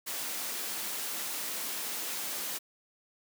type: high-pass noise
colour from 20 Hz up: white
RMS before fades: -36 dBFS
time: 0.06-2.59 s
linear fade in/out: 20 ms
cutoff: 180 Hz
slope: 24 dB/octave
effects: none